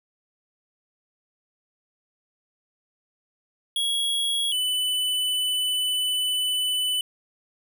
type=tone pair in turn; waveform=square; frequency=3322 / 2995 Hz; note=G#7 / F#7; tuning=0 / +20 cents; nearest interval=major second; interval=180 cents; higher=first; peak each=-23 dBFS; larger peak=neither; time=3.76-4.52 / 4.52-7.01 s; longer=second; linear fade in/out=2 ms; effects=none